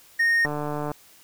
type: tone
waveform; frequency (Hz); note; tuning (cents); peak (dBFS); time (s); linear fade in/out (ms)
triangle; 1850; A#6; -14; -16; 0.19-0.46; 10
type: click train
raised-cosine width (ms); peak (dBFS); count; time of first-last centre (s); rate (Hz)
1; -16; 70; 0.45-0.916; 148
effects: white hiss -53 dBFS RMS until 1.23 s